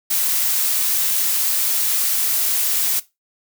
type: noise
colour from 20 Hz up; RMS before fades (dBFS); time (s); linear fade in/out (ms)
blue; -19; 0.1-3; 10
effects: noise-tail reverb RT60 0.2 s tail -17 dB re dry